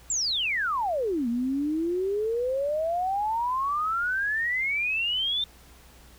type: exponential two-way sweep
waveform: sine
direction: down then up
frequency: 7680 to 230 to 3615 Hz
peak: -24 dBFS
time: 0.1-5.44 s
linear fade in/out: 2 ms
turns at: 1.28 s
effects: added 60 Hz sine -52 dBFS peak until 6.18 s + pink hiss -54 dBFS RMS until 6.18 s